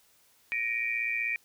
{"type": "tone cluster", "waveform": "sine", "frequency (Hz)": [1874, 2320, 2436], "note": ["A#6", "D7", "D#7"], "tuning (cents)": [9, -22, -37], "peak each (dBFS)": [-35, -31, -32], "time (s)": [0.52, 1.36], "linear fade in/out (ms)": 0, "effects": ["white hiss -64 dBFS RMS until 1.44 s"]}